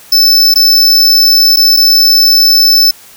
square tone with dropouts, 5274 Hz, E8, in tune, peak -4 dBFS, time 0.12-2.91 s, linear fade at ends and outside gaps 5 ms, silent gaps 0.541-0.557 / 1.562-1.569 / 1.766-1.77 s, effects white hiss -37 dBFS RMS until 3.16 s

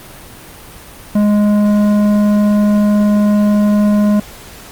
sine tone with tanh clipping, 207.7 Hz, G#3, in tune, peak -10 dBFS, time 1.15-4.2 s, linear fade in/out 5 ms, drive 11 dB, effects pink hiss -35 dBFS RMS until 4.71 s + Opus 32 kbps

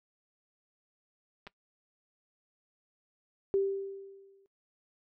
clicks, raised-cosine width 0.3 ms, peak -30 dBFS, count 2, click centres 1.468 / 1.473 s
sine tone with exponential decay, 392 Hz, G4, in tune, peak -23 dBFS, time 3.54-4.46 s, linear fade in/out 0 ms, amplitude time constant 200 ms
effects noise-tail reverb RT60 0.1 s tail -19 dB re dry

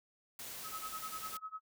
white noise, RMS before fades -46 dBFS, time 0.39-1.37 s, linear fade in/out 2 ms
sine tone with tremolo, 1281 Hz, E6, 50 cents flat, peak -39 dBFS, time 0.63-1.61 s, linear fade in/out 50 ms, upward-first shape sine, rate 10 Hz, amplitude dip 95%
effects none

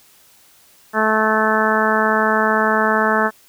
harmonic tone, 217.7 Hz, A3, 18 cents flat, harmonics 1 / 2 / 3 / 4 / 5 / 6 / 7 / 8, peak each -22 / -22 / -22 / -22 / -22 / -22 / -22 / -22 dBFS, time 0.93-3.31 s, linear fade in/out 50 ms, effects white hiss -51 dBFS RMS until 3.48 s

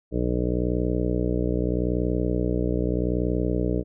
harmonic tone, 60.8 Hz, B1, 26 cents flat, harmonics 1 / 2 / 3 / 4 / 5 / 6 / 7 / 8 / 9 / 10, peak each -27 / -30 / -29 / -38 / -28 / -36 / -30 / -33 / -37 / -37 dBFS, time 0.11-3.84 s, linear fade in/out 50 ms, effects none

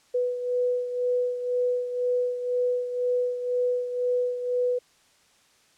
sine beating tone pair, 493.9 / 495.9 Hz, B4 / B4, 0 / +7 cents, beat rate 2 Hz, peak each -24 / -31 dBFS, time 0.14-4.79 s, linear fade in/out 10 ms, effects white hiss -61 dBFS RMS until 5.77 s + low-pass 8000 Hz 12 dB/octave

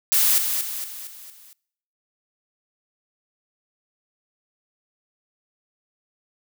blue noise with echo, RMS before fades -18 dBFS, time 0.12-0.38 s, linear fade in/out 0 ms, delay 230 ms, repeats 5, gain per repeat -6 dB, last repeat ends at 1.53 s, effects noise-tail reverb RT60 0.7 s tail -25 dB re dry

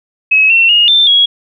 sine tone with pitch steps, 2565 / 2709 / 2859 / 3563 / 3320 Hz, E7 / E7 / F7 / A7 / G#7, -48 / +47 / +40 / +21 / -1 cents, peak -5 dBFS, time 0.31-1.26 s, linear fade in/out 10 ms, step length 190 ms, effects none

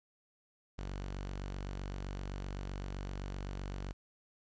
sawtooth tone, 47.78 Hz, G1, 44 cents flat, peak -35 dBFS, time 0.78-3.93 s, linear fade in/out 10 ms, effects resampled to 16000 Hz + 11-bit

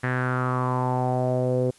sawtooth tone with low-pass filter sweep, 126.7 Hz, B2, 45 cents sharp, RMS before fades -24 dBFS, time 0.03-1.71 s, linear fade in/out 10 ms, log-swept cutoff 1800 to 460 Hz, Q 5.1, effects white hiss -55 dBFS RMS until 1.78 s + resampled to 24000 Hz

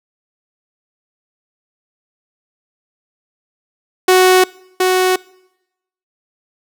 sawtooth tone with echo, 370 Hz, F#4, in tune, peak -3 dBFS, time 4.08-4.44 s, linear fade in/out 5 ms, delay 720 ms, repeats 1, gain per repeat -4 dB, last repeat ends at 5.16 s, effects noise-tail reverb RT60 0.9 s tail -24 dB re dry

